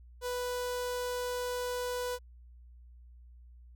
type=tone with notch filter; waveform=sawtooth; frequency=493.9 Hz; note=B4; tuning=in tune; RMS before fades=-35 dBFS; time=0.21-2.19 s; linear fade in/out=50 ms; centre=2200 Hz; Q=1.9; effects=added 60 Hz sine -51 dBFS peak until 3.75 s